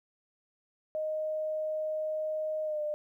sine tone with pitch glide, 621 to 600.9 Hz, D#5 to D5, -3 to +40 cents, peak -30 dBFS, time 0.95-2.94 s, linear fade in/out 0 ms, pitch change -57 cents, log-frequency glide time 2.64-2.81 s, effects 12-bit

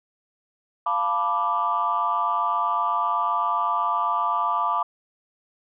sine chord, B half-diminished seventh, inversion second, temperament equal, 698.5 / 880 / 987.8 / 1174.7 Hz, F5 / A5 / B5 / D6, 0 / 0 / 0 / 0 cents, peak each -29 / -28 / -25 / -23 dBFS, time 0.86-4.83 s, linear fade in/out 5 ms, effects tanh soft clip ceiling -12 dBFS

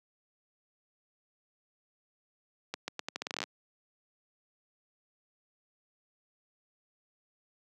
accelerating click train, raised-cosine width 0.2 ms, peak -17 dBFS, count 15, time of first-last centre 2.74-3.438 s, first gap 140 ms, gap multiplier 0.81, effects high-pass 200 Hz 12 dB/octave

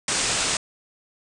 white low-pass noise, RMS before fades -24 dBFS, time 0.08-0.57 s, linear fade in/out 2 ms, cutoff 9100 Hz, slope 96 dB/octave, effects none

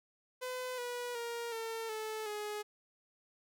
sawtooth tone with pitch steps, 506 / 487.4 / 469.4 / 452.1 / 435.4 / 419.4 Hz, B4 / B4 / A#4 / A4 / A4 / G#4, +42 / -23 / +12 / +47 / -18 / +17 cents, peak -34 dBFS, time 0.41-2.63 s, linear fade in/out 20 ms, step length 370 ms, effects none

